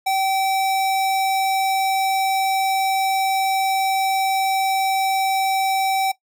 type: tone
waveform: square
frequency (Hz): 771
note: G5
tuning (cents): -29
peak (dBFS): -18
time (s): 0.06-6.12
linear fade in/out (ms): 10
effects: noise-tail reverb RT60 0.1 s tail -17 dB re dry